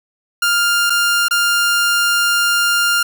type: tone with dropouts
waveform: sawtooth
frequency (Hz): 1400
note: F6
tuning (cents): +4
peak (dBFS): -9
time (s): 0.42-3.03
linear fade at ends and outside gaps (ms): 5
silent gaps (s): 0.898-0.902 / 1.284-1.309
effects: none